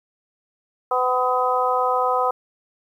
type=harmonic tone; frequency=252.1 Hz; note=B3; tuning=36 cents sharp; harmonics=2 / 3 / 4 / 5; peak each=-23 / -23 / -23 / -23 dBFS; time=0.91-2.31 s; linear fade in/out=5 ms; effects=9-bit